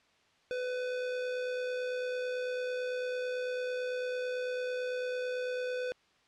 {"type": "tone with amplitude modulation", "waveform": "square", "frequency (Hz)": 501, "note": "B4", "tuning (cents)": 25, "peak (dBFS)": -32, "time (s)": [0.51, 5.92], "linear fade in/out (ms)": 0, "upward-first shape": "sine", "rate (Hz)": 69, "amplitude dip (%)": 30, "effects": ["white hiss -67 dBFS RMS until 6.27 s", "low-pass 4000 Hz 12 dB/octave"]}